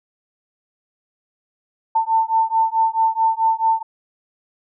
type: beating tone pair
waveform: sine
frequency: 893 / 897.6 Hz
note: A5 / A5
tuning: +25 / +34 cents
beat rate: 4.6 Hz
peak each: -18 dBFS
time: 1.95-3.83 s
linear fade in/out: 10 ms
effects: none